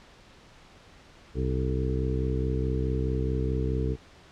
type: harmonic tone with a mistuned harmonic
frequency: 64.7 Hz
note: C2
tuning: 19 cents flat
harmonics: 1 / 2 / 3 / 4 / 5 / 6 / 7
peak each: -28 / -30 / -37 / -37 / -36 / -38 / -34 dBFS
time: 1.34-3.97 s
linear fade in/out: 50 ms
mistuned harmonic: 7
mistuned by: -37 cents
effects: pink hiss -53 dBFS RMS until 4.31 s + low-pass 5000 Hz 12 dB/octave